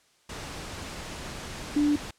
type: tone in noise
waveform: sine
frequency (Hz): 293.7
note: D4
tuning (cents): 0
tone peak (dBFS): -20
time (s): 1.76-1.96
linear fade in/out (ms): 5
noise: pink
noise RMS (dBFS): -38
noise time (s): 0.29-2.11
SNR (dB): +15
effects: white hiss -64 dBFS RMS until 2.18 s + low-pass 8000 Hz 12 dB/octave